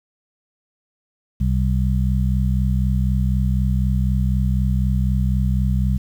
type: harmonic tone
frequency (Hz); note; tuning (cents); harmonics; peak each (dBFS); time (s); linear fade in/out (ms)
64; C2; -38; 1 / 2 / 3; -18 / -21 / -23; 1.4-5.98; 10
effects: 8-bit